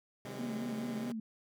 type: chord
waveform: 15% pulse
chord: Ab dominant seventh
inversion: first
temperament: equal with one note detuned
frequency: 130.81 / 155.56 / 185 / 203.8 Hz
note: C3 / Eb3 / Gb3 / Ab3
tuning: 0 / 0 / 0 / -32 cents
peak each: -39 / -44 / -45 / -39 dBFS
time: 0.25-1.12 s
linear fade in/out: 2 ms
type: tone with vibrato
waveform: sine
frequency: 230 Hz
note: A#3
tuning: 23 cents flat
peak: -36 dBFS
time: 0.39-1.2 s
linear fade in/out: 5 ms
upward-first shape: sine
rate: 4.7 Hz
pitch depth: 92 cents each way
effects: none